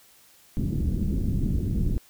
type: low-pass noise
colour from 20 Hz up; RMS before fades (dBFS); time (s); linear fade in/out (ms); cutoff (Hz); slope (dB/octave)
pink; -25; 0.57-1.98; 0; 270; 24
effects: white hiss -56 dBFS RMS until 2.09 s